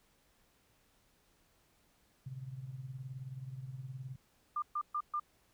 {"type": "tone with tremolo", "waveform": "sine", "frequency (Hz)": 130.81, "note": "C3", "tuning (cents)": 0, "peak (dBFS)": -38, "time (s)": [2.26, 4.16], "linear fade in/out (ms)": 5, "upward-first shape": "triangle", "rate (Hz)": 19, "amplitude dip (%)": 80}
{"type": "tone bursts", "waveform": "sine", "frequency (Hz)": 1199, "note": "D6", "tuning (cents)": 36, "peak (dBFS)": -32, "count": 4, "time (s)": [4.56, 5.198], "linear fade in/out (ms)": 5, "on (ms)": 62, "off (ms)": 130}
{"effects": ["pink hiss -71 dBFS RMS until 5.53 s"]}